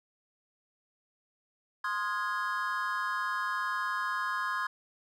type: chord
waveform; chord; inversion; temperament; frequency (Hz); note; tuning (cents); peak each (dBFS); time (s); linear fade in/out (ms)
triangle; F minor seventh; second; equal with one note detuned; 1046.5 / 1244.5 / 1427.9 / 1661.2; C6 / Eb6 / F6 / Ab6; 0 / 0 / +38 / 0; -32 / -35 / -37 / -33; 1.84-4.67; 5
effects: none